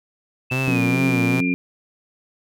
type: tone with pitch glide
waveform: sine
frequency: 2637 to 2390 Hz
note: E7 to D7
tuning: 0 to +30 cents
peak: -24 dBFS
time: 0.5-1.54 s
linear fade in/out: 10 ms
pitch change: -170 cents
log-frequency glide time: 0.64-0.86 s
type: tone with vibrato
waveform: sawtooth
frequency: 124.7 Hz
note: B2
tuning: 17 cents sharp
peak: -17 dBFS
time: 0.51-1.41 s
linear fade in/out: 10 ms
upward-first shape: sine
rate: 2.4 Hz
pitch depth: 110 cents each way
type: harmonic tone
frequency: 89.7 Hz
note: F2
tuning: 47 cents sharp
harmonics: 2 / 3 / 4 / 5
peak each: -24 / -20 / -34 / -36 dBFS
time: 0.68-1.54 s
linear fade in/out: 0 ms
effects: none